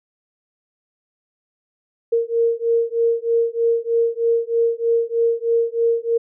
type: beating tone pair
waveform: sine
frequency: 461.7 / 464.9 Hz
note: A#4 / A#4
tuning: -17 / -5 cents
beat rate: 3.2 Hz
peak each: -19 dBFS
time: 2.12-6.18 s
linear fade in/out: 10 ms
effects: none